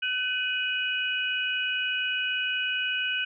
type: tone cluster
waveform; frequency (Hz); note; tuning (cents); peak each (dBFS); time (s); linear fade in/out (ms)
sine; 1516 / 2502 / 2929; F#6 / D#7 / F#7; +42 / +9 / -18; -30; 0.02-3.25; 10
effects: none